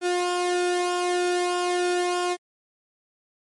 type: tone with flanger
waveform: sawtooth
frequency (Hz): 356.2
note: F4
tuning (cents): +34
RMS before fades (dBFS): -24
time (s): 0.01-2.37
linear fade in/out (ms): 50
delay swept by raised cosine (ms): 1.8 to 2.33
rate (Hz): 1.6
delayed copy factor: -0.6
effects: MP3 48 kbps